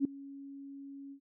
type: tone with ADSR envelope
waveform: sine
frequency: 277.2 Hz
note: C#4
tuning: in tune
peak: -23 dBFS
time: 0-1.2 s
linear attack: 49 ms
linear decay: 4 ms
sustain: -21 dB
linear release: 83 ms
effects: none